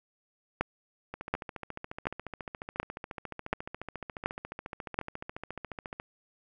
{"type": "two click trains", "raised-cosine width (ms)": 0.5, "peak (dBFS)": [-23, -12], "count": [70, 7], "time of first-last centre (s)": [[1.14, 5.999], [0.61, 4.99]], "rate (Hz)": [14.2, 1.37], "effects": []}